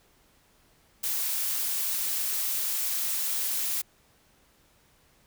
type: noise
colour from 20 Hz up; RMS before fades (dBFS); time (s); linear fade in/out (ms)
blue; -29; 1.03-3.82; 10
effects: pink hiss -63 dBFS RMS until 5.26 s